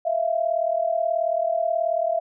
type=tone pair together; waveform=sine; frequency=647 / 685.5 Hz; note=E5 / F5; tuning=-32 / -32 cents; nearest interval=minor second; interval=100 cents; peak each=-23 dBFS; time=0.05-2.2 s; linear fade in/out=10 ms; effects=none